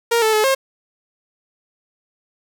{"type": "tone with pitch steps", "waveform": "sawtooth", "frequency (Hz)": [467.1, 438.4, 429, 536], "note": ["A#4", "A4", "A4", "C5"], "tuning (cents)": [3, -6, -44, 42], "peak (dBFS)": -10, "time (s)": [0.11, 0.55], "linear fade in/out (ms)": 10, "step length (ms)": 110, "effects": []}